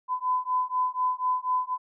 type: beating tone pair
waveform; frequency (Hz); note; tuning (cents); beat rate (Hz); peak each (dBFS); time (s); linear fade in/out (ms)
sine; 1007 / 1011.1; B5 / B5; +33 / +40; 4.1; -27; 0.08-1.78; 50
effects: none